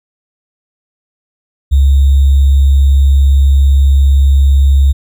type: tone with sample-and-hold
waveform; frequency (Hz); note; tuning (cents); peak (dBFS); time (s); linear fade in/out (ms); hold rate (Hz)
sine; 68.8; C#2; -12; -4; 1.71-4.93; 20; 3675
effects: none